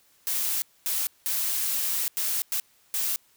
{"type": "noise bursts at uneven times", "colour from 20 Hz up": "blue", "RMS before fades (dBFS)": -27, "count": 6, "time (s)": [[0.27, 0.62], [0.86, 1.07], [1.26, 2.08], [2.17, 2.42], [2.52, 2.6], [2.94, 3.16]], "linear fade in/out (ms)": 0, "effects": ["white hiss -62 dBFS RMS until 3.36 s"]}